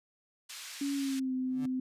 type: band-pass noise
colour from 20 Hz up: white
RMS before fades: -45 dBFS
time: 0.49-1.2 s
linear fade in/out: 10 ms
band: 1600 to 6900 Hz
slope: 12 dB/octave
type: tone with pitch glide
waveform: sine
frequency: 280.6 to 257.3 Hz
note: C#4 to C4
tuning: +21 to -29 cents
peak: -30 dBFS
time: 0.81-1.8 s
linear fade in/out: 5 ms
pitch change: -150 cents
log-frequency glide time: 0.94-1.33 s
type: tone with exponential growth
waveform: 30% pulse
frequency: 146.3 Hz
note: D3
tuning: 6 cents flat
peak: -36 dBFS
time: 1.44-1.66 s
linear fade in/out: 5 ms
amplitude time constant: 47 ms
effects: resampled to 32000 Hz